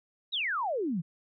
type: exponential sweep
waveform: sine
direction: down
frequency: 4000 to 151.8 Hz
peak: -28 dBFS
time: 0.32-1.02 s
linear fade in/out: 20 ms
effects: none